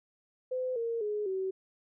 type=tone with pitch steps; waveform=sine; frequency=510 / 462.3 / 419.1 / 379.9 Hz; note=C5 / A#4 / G#4 / F#4; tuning=-44 / -14 / +16 / +46 cents; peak=-30 dBFS; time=0.51-1.51 s; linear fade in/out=10 ms; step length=250 ms; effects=none